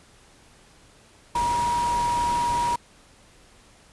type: tone in noise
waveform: sine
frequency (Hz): 955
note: A#5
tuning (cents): +42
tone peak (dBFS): -21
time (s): 1.35-2.76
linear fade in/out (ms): 5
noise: pink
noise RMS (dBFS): -33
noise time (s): 1.35-2.76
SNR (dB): +9
effects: pink hiss -54 dBFS RMS until 3.92 s + resampled to 24000 Hz